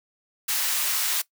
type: high-pass noise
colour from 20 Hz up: white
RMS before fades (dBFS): -25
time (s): 0.48-1.22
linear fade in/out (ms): 10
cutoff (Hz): 1000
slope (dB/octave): 12
effects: noise-tail reverb RT60 0.1 s tail -19 dB re dry